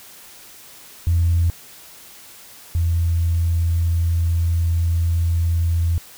sine tone pair in turn, 85 / 84.22 Hz, F2 / E2, -46 / +38 cents, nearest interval unison, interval 16 cents, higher first, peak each -13 / -15 dBFS, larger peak first, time 1.07-1.5 / 2.75-5.98 s, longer second, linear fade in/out 0 ms, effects tanh soft clip ceiling -9 dBFS + white hiss -43 dBFS RMS until 6.17 s

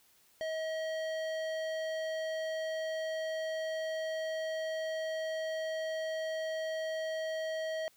square tone with low-pass filter, 637 Hz, D#5, 41 cents sharp, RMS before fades -36 dBFS, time 0.41-7.88 s, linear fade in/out 0 ms, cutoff 4400 Hz, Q 0.75, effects white hiss -66 dBFS RMS until 7.96 s

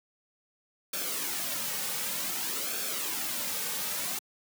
white noise with flanger, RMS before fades -33 dBFS, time 0.93-4.19 s, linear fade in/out 5 ms, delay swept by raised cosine 1 to 3 ms, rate 0.54 Hz, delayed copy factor -0.6, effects high-pass 150 Hz 12 dB/octave

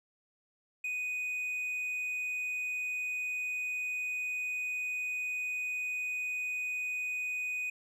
triangle tone, 2489 Hz, D#7, in tune, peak -31 dBFS, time 0.84-7.7 s, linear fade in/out 5 ms, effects resampled to 32000 Hz

